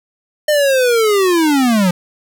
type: linear sweep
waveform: square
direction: down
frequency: 610 to 171.9 Hz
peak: -11 dBFS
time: 0.48-1.91 s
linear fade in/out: 5 ms
effects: none